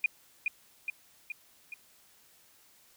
sine tone with echo, 2438 Hz, D#7, 36 cents flat, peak -22 dBFS, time 0.04-0.06 s, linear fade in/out 2 ms, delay 420 ms, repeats 4, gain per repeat -4 dB, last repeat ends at 1.74 s, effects white hiss -62 dBFS RMS until 2.96 s

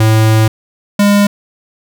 square tone pair in turn, 110 / 203.4 Hz, A2 / G#3, 0 / -36 cents, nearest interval major seventh, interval 1064 cents, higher second, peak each -7 dBFS, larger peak neither, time 0-0.48 / 0.99-1.27 s, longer first, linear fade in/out 5 ms, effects none

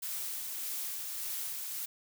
blue noise with tremolo, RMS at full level -37 dBFS, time 0.02-1.86 s, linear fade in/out 10 ms, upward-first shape sine, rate 1.7 Hz, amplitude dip 25%, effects none

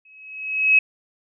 sine tone with exponential growth, 2562 Hz, E7, 50 cents flat, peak -9 dBFS, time 0.05-0.79 s, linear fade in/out 5 ms, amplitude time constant 160 ms, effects none

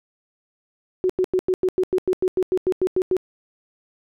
sine tone bursts, 370 Hz, F#4, in tune, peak -16 dBFS, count 15, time 1.04-3.167 s, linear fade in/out 0 ms, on 55 ms, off 93 ms, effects none

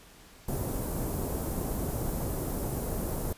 pink band-stop noise, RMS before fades -32 dBFS, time 0.48-3.33 s, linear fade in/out 5 ms, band 650 to 13000 Hz, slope 12 dB/octave, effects pink hiss -54 dBFS RMS until 3.37 s + resampled to 32000 Hz

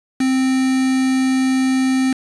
triangle tone with quantisation, 261.6 Hz, C4, in tune, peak -12 dBFS, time 0.2-2.13 s, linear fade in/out 5 ms, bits 4, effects resampled to 24000 Hz

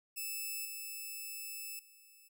5% pulse tone with level steps, 2625 Hz, E7, 8 cents flat, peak -29 / -33 / -50 dBFS, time 0.16-2.29 s, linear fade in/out 20 ms, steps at 0.65 / 1.79 s, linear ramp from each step 2 ms, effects none

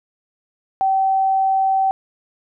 sine tone, 770 Hz, G5, 31 cents flat, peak -14 dBFS, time 0.81-1.91 s, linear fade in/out 0 ms, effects none

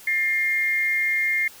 sine tone pair together, 1782.1 / 2120 Hz, A6 / C7, +22 / +22 cents, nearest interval minor third, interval 300 cents, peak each -28 / -20 dBFS, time 0.07-1.48 s, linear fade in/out 5 ms, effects white hiss -46 dBFS RMS until 1.6 s

